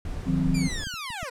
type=noise; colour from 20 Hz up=brown; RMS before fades=-32 dBFS; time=0.05-0.84 s; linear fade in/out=2 ms
type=chord; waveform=sine; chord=C diminished; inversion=first; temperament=equal with one note detuned; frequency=155.56 / 180.88 / 261.6 Hz; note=Eb3 / Gb3 / C4; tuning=0 / -39 / 0 cents; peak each=-26 dBFS; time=0.26-0.69 s; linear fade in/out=20 ms
type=linear sweep; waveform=15% pulse; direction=down; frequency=2430 to 464.7 Hz; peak=-26 dBFS; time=0.54-1.3 s; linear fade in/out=10 ms
type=clicks; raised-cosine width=5 ms; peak=-24 / -32 / -30 / -24 dBFS; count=4; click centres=0.87 / 0.94 / 1.104 / 1.23 s
effects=low-pass 11000 Hz 12 dB/octave